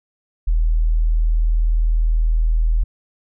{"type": "tone", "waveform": "sine", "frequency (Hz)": 40.15, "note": "E1", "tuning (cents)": -45, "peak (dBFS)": -13, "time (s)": [0.47, 2.84], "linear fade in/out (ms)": 10, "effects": []}